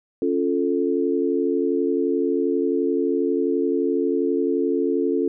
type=chord; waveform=sine; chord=Db augmented; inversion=none; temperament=equal; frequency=277.2 / 349.2 / 440 Hz; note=Db4 / F4 / A4; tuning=0 / 0 / 0 cents; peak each=-23 dBFS; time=0.22-5.28 s; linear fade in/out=2 ms; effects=none